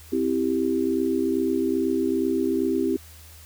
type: chord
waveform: sine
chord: C major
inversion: none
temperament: equal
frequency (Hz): 261.6 / 329.6 / 392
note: C4 / E4 / G4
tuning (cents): 0 / 0 / 0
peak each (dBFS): -25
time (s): 0.12-2.97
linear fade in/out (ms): 10
effects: added 79 Hz sine -46 dBFS peak until 3.45 s + white hiss -49 dBFS RMS until 3.45 s